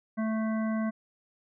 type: harmonic tone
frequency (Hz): 220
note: A3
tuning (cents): 0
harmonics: 1 / 3 / 5 / 7 / 9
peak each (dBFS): -27 / -37 / -41 / -44 / -46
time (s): 0.17-0.91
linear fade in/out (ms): 20
effects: none